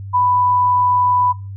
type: tone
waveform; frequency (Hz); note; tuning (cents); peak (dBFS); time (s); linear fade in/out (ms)
sine; 991; B5; +6; -12; 0.13-1.33; 20
effects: noise-tail reverb RT60 0.3 s tail -19 dB re dry + added 98 Hz sine -27 dBFS peak until 1.56 s